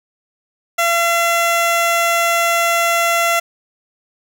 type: tone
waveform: 15% pulse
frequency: 680 Hz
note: F5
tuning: 46 cents flat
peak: -7 dBFS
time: 0.78-3.4 s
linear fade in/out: 10 ms
effects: none